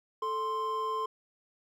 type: tone pair together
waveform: triangle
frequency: 439.2 / 1046.5 Hz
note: A4 / C6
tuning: -3 / 0 cents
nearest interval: octave + minor third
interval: 1503 cents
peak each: -34 / -29 dBFS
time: 0.22-1.06 s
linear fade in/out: 5 ms
effects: none